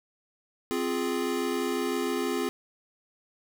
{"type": "chord", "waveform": "square", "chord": "F minor", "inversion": "second", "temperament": "equal", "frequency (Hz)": [261.6, 349.2, 415.3], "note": ["C4", "F4", "Ab4"], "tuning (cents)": [0, 0, 0], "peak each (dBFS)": -32, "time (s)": [0.71, 2.49], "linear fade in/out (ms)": 0, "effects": []}